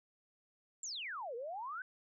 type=exponential two-way sweep; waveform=sine; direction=down then up; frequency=7660 to 450 to 1565 Hz; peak=-40 dBFS; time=0.83-1.82 s; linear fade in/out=2 ms; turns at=1.35 s; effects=none